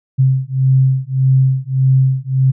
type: beating tone pair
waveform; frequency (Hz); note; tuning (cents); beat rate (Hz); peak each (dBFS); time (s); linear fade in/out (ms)
sine; 131.3 / 133; C3 / C3; +6 / +29; 1.7; -13; 0.18-2.52; 20
effects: none